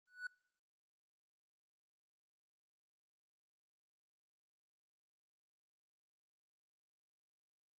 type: tone with exponential growth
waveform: triangle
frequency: 1480 Hz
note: F#6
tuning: in tune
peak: -36 dBFS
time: 0.07-0.27 s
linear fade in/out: 5 ms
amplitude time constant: 43 ms
effects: noise-tail reverb RT60 0.7 s tail -26 dB re dry + Opus 32 kbps